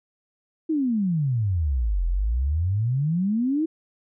sine exponential two-way sweep, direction down then up, 329.6 to 41.2 to 329.6 Hz, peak -20 dBFS, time 0.69-3.66 s, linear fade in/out 10 ms, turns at 2.06 s, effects none

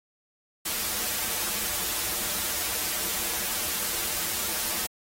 white noise with comb filter, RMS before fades -29 dBFS, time 0.65-4.87 s, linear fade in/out 10 ms, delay 7.4 ms, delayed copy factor -0.85, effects AAC 48 kbps

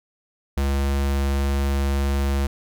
square tone, 69.3 Hz, C#2, in tune, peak -20 dBFS, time 0.57-2.47 s, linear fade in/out 5 ms, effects none

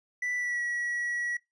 triangle tone with pitch glide, 1975.5 to 1925.9 Hz, B6 to B6, 0 to -44 cents, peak -27 dBFS, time 0.22-1.37 s, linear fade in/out 5 ms, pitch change -44 cents, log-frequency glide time 0.36-0.61 s, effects noise-tail reverb RT60 0.2 s tail -23 dB re dry + resampled to 22050 Hz

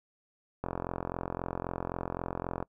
click train, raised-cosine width 1 ms, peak -19 dBFS, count 88, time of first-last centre 0.64-2.626 s, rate 43.8 Hz, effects noise-tail reverb RT60 0.1 s tail -24 dB re dry

